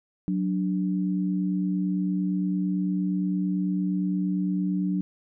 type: tone pair together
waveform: sine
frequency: 184.91 / 293.7 Hz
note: F#3 / D4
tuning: -1 / 0 cents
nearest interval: minor sixth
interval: 801 cents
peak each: -24 / -29 dBFS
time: 0.28-5.01 s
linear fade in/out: 0 ms
effects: none